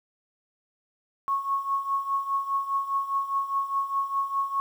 sine tone with tremolo, 1100 Hz, C#6, 14 cents flat, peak -21 dBFS, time 1.28-4.6 s, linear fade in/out 0 ms, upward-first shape triangle, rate 4.9 Hz, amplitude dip 80%, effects 9-bit

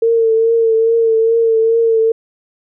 sine tone with vibrato, 453.2 Hz, A#4, 49 cents flat, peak -9 dBFS, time 0.02-2.12 s, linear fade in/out 5 ms, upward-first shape triangle, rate 2.4 Hz, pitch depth 35 cents each way, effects none

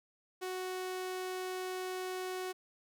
sawtooth tone, 370 Hz, F#4, in tune, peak -33 dBFS, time 0.41-2.53 s, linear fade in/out 20 ms, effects none

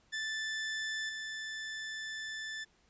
sawtooth tone with level steps, 1758 Hz, A6, 2 cents flat, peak -31 / -35 dBFS, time 0.12-2.65 s, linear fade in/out 20 ms, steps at 1.09 s, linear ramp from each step 2 ms, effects pink hiss -69 dBFS RMS until 2.89 s + resampled to 16000 Hz

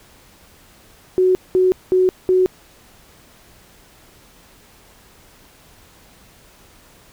sine tone bursts, 370 Hz, F#4, in tune, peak -11 dBFS, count 4, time 1.18-2.46 s, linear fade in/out 0 ms, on 170 ms, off 200 ms, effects pink hiss -49 dBFS RMS until 7.12 s

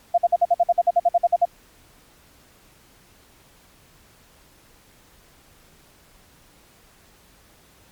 sine tone bursts, 693 Hz, F5, 14 cents flat, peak -12 dBFS, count 15, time 0.14-1.454 s, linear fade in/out 10 ms, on 40 ms, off 51 ms, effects pink hiss -54 dBFS RMS until 7.91 s + MP3 96 kbps

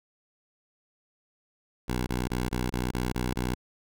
10% pulse tone bursts, 61.74 Hz, B1, in tune, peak -19 dBFS, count 8, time 1.88-3.547 s, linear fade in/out 10 ms, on 190 ms, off 21 ms, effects none

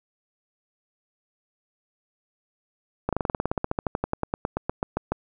slowing click train, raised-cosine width 1 ms, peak -10 dBFS, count 26, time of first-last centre 3.09-5.12 s, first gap 37 ms, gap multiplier 1.06, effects none

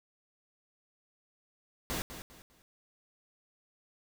pink noise with echo, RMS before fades -35 dBFS, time 1.9-2.02 s, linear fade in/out 0 ms, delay 200 ms, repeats 3, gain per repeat -10 dB, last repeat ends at 2.62 s, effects none

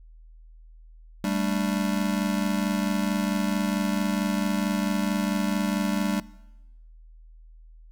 square chord, G suspended second, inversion none, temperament just, 196 / 220.5 / 294 Hz, G3 / A3 / D4, 0 / +4 / +2 cents, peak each -27 / -31 / -31 dBFS, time 1.24-6.2 s, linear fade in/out 2 ms, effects noise-tail reverb RT60 1.0 s tail -21 dB re dry + added 40 Hz sine -46 dBFS peak until 7.91 s

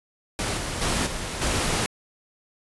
pink noise with level steps, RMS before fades -27 / -30 / -24 / -31 / -24 dBFS, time 0.39-1.86 s, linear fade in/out 0 ms, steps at 0.57 / 0.81 / 1.06 / 1.41 s, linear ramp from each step 10 ms, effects resampled to 24000 Hz

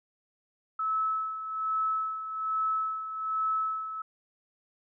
sine tone with tremolo, 1300 Hz, E6, 24 cents flat, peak -25 dBFS, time 0.79-4.02 s, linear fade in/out 5 ms, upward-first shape sine, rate 1.2 Hz, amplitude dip 65%, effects none

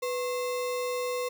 sine tone with sample-and-hold, 495.8 Hz, B4, 7 cents sharp, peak -28 dBFS, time 0.02-1.29 s, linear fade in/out 10 ms, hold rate 1575 Hz, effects none

